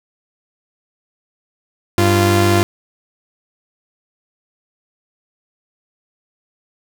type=tone pair together; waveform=sawtooth; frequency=98 / 346 Hz; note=G2 / F4; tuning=0 / -16 cents; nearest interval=octave + minor seventh; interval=2184 cents; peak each=-10 dBFS; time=1.98-2.63 s; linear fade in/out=0 ms; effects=none